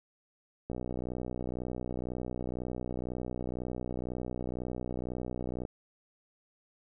click train, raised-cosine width 2 ms, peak -23 dBFS, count 308, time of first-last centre 0.7-5.652 s, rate 62 Hz, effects none

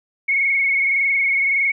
sine tone with frequency modulation, 2197 Hz, C#7, 16 cents flat, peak -15 dBFS, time 0.28-1.72 s, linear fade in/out 10 ms, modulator 21.7 Hz, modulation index 2.3, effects none

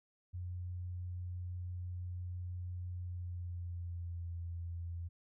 sine tone with pitch glide, 89.4 to 85.41 Hz, F2 to F2, +41 to -38 cents, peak -39 dBFS, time 0.33-5.09 s, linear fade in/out 20 ms, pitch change -79 cents, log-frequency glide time 2.97-4.34 s, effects none

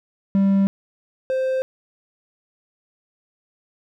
triangle tone pair in turn, 196 / 522.4 Hz, G3 / C5, 0 / -3 cents, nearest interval octave + perfect fourth, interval 1697 cents, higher second, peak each -12 / -17 dBFS, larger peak first, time 0.35-0.67 / 1.3-1.62 s, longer neither, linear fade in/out 0 ms, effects none

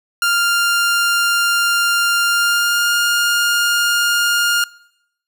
sawtooth tone with pitch glide, 1396.9 to 1413.1 Hz, F6 to F6, 0 to +20 cents, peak -10 dBFS, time 0.22-4.64 s, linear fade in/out 2 ms, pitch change +20 cents, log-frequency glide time 2.25-2.93 s, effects noise-tail reverb RT60 0.8 s tail -23 dB re dry

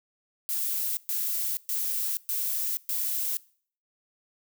violet noise bursts, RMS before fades -29 dBFS, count 5, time 0.49-3.37 s, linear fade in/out 0 ms, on 480 ms, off 120 ms, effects noise-tail reverb RT60 0.5 s tail -22 dB re dry

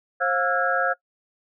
sine tone cluster, 534 / 707 / 1331 / 1432 / 1642 Hz, C5 / F5 / E6 / F6 / G#6, +35 / +21 / +16 / +43 / -20 cents, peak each -26 dBFS, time 0.2-0.94 s, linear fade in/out 20 ms, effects noise-tail reverb RT60 0.1 s tail -21 dB re dry

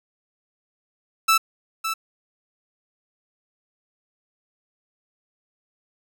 sawtooth tone with echo, 1318.5 Hz, E6, in tune, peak -11 dBFS, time 1.28-1.38 s, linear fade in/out 10 ms, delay 560 ms, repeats 1, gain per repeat -9 dB, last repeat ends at 1.94 s, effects none

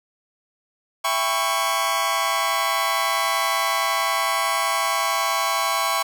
sawtooth chord, C# half-diminished seventh, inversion first, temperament just, 665.2 / 798.3 / 997.9 / 1108.7 Hz, E5 / G5 / B5 / C#6, +16 / +31 / +18 / 0 cents, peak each -24 / -24 / -23 / -19 dBFS, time 1.04-6.03 s, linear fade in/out 10 ms, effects none

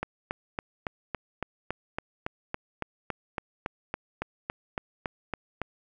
click train, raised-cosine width 0.5 ms, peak -15 dBFS, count 21, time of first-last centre 0.03-5.617 s, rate 3.58 Hz, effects none

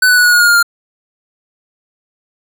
square tone with pitch steps, 1500 / 1485.3 / 1470.8 / 1456.5 / 1442.2 / 1428.1 / 1414.2 / 1400.4 Hz, F#6 / F#6 / F#6 / F#6 / F#6 / F6 / F6 / F6, +23 / +6 / -11 / -28 / -45 / +38 / +21 / +4 cents, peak -7 dBFS, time 0.02-0.628 s, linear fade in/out 5 ms, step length 76 ms, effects none

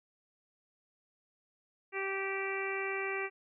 harmonic tone, 389.1 Hz, G4, 13 cents flat, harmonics 1 / 2 / 3 / 4 / 5 / 6 / 7, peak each -37 / -44 / -43 / -44 / -40 / -39 / -46 dBFS, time 1.92-3.3 s, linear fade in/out 50 ms, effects none

